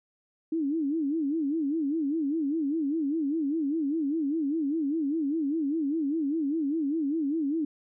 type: tone with vibrato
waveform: sine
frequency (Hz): 301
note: D4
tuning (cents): +43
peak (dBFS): -25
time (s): 0.52-7.65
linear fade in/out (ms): 5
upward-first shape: sine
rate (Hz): 5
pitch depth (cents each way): 170
effects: none